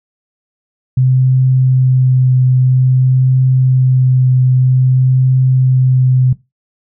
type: tone with vibrato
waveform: sine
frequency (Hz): 128.9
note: C3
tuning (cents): -26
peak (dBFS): -7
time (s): 0.97-6.33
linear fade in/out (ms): 5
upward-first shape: triangle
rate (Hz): 0.51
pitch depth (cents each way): 14
effects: noise-tail reverb RT60 0.2 s tail -17 dB re dry